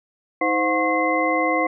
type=tone cluster; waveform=sine; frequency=317.6 / 518 / 721 / 1081 / 2060 Hz; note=D#4 / C5 / F#5 / C#6 / C7; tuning=+36 / -17 / -45 / -44 / -28 cents; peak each=-24 dBFS; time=0.41-1.67 s; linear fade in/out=5 ms; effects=none